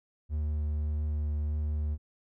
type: tone with vibrato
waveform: triangle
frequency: 75.2 Hz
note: D2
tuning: 42 cents sharp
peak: -26 dBFS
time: 0.29-1.98 s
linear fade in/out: 50 ms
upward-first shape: sine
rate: 1.7 Hz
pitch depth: 9 cents each way
effects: none